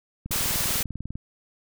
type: click train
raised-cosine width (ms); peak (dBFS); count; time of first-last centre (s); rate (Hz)
5; -21; 19; 0.26-1.156; 20.1
type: noise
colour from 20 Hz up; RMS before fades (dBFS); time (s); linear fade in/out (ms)
white; -26; 0.31-0.83; 5
effects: none